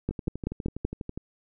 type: two click trains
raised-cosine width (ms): 3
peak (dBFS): -14 / -21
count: 5 / 14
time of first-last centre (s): 0.09-0.85 / 0.11-1.176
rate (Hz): 5.26 / 12.2
effects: none